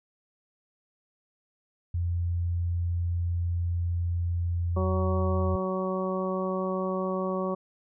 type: tone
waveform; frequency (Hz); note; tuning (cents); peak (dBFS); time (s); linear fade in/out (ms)
sine; 86.5; F2; -16; -25; 1.94-5.56; 5
type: harmonic tone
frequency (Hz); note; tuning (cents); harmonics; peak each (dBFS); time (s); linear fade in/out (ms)
187.3; F#3; +21; 1 / 2 / 3 / 4 / 5 / 6; -31 / -32 / -32 / -42 / -41 / -35; 4.76-7.55; 10
effects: none